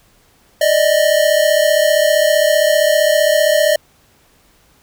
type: tone pair together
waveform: square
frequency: 593.7 / 629 Hz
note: D5 / D#5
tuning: +19 / +19 cents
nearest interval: minor second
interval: 100 cents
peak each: -14 dBFS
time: 0.61-3.76 s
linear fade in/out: 5 ms
effects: pink hiss -53 dBFS RMS until 4.82 s